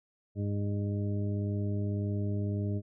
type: harmonic tone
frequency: 101.8 Hz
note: G#2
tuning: 34 cents flat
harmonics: 1 / 2 / 3 / 4 / 6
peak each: -30 / -36 / -40 / -42 / -46 dBFS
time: 0.35-2.82 s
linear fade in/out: 50 ms
effects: none